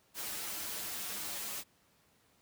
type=noise with comb filter; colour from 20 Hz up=white; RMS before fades=-40 dBFS; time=0.14-1.64 s; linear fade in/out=50 ms; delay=7.7 ms; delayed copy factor=-0.7; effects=pink hiss -69 dBFS RMS until 2.41 s + high-pass 80 Hz 12 dB/octave